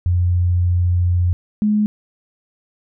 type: tone pair in turn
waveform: sine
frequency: 88.6 / 210.7 Hz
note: F2 / G#3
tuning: +25 / +25 cents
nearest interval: octave + minor third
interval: 1500 cents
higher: second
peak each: -13 dBFS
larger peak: neither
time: 0.06-1.33 / 1.62-1.86 s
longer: first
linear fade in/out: 0 ms
effects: none